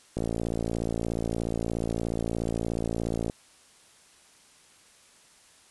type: click train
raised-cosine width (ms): 2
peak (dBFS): -16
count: 179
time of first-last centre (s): 0.17-3.298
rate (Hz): 56.9
effects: white hiss -57 dBFS RMS until 5.7 s + resampled to 24000 Hz